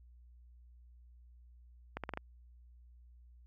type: accelerating click train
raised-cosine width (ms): 0.5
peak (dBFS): -23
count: 5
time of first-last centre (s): 1.97-2.174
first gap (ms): 67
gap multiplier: 0.82
effects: added 60 Hz sine -56 dBFS peak until 3.46 s